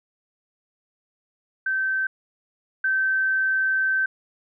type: tone pair in turn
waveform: sine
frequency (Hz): 1547 / 1547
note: G6 / G6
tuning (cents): -23 / -23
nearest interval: unison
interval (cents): 0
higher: neither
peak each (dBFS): -21 / -19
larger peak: second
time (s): 1.66-2.07 / 2.84-4.06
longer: second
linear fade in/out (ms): 5
effects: none